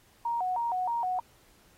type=tone with vibrato; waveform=sine; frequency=830.6 Hz; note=G#5; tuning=in tune; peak=-27 dBFS; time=0.25-1.2 s; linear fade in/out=5 ms; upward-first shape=square; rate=3.2 Hz; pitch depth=210 cents each way; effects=pink hiss -62 dBFS RMS until 1.77 s + AAC 48 kbps